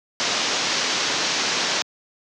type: low-pass noise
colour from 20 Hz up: white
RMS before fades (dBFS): -23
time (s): 0.2-1.82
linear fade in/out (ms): 0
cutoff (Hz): 6300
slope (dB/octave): 48
effects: high-pass 200 Hz 12 dB/octave